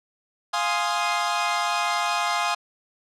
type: chord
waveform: sawtooth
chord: F minor seventh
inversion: none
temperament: equal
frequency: 698.5 / 830.6 / 1046.5 / 1244.5 Hz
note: F5 / Ab5 / C6 / Eb6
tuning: 0 / 0 / 0 / 0 cents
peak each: -24 dBFS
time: 0.53-2.55 s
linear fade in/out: 10 ms
effects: low-pass 7000 Hz 12 dB/octave